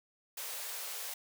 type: high-pass noise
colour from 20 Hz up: white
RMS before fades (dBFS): -41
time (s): 0.37-1.14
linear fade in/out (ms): 5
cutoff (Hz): 430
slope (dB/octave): 96
effects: none